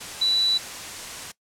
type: tone in noise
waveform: sine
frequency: 3956 Hz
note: B7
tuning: 2 cents sharp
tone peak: -18 dBFS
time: 0.21-0.58 s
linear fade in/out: 10 ms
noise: white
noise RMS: -35 dBFS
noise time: 0-1.32 s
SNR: +14 dB
effects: noise-tail reverb RT60 0.1 s tail -19 dB re dry + low-pass 9000 Hz 12 dB/octave